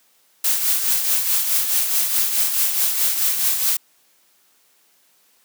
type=noise with tremolo; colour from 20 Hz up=blue; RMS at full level=-17 dBFS; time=0.44-3.77 s; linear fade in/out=5 ms; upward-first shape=triangle; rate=4.7 Hz; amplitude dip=55%; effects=white hiss -59 dBFS RMS until 5.44 s + high-pass 200 Hz 12 dB/octave